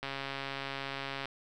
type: click train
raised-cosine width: 0.3 ms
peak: -21 dBFS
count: 169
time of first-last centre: 0.03-1.256 s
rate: 137 Hz
effects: none